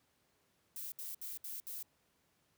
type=noise bursts; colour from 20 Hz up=violet; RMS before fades=-44 dBFS; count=5; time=0.76-1.828 s; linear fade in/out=2 ms; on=160 ms; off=67 ms; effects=pink hiss -75 dBFS RMS until 2.57 s + high-pass 80 Hz 12 dB/octave